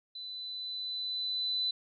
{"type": "tone with level ramp", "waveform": "sine", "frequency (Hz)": 4002, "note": "B7", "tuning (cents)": 22, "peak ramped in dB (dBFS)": [-40, -28], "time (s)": [0.15, 1.71], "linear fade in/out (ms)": 5, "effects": []}